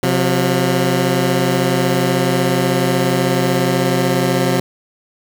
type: tone pair together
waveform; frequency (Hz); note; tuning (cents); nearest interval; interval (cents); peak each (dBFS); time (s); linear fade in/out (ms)
15% pulse; 130.81 / 179.87; C3 / F#3; 0 / -49; tritone; 551; -10; 0.03-4.6; 2
effects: 7-bit